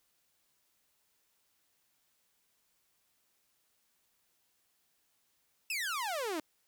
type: exponential sweep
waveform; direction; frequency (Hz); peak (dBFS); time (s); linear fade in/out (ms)
sawtooth; down; 2717 to 293.7; -30; 5.7-6.4; 2
effects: white hiss -75 dBFS RMS until 6.67 s